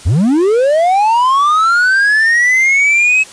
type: linear sweep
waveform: triangle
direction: up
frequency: 66.1 to 2581 Hz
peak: -6 dBFS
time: 0.05-3.24 s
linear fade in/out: 20 ms
effects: white hiss -35 dBFS RMS until 3.32 s + resampled to 22050 Hz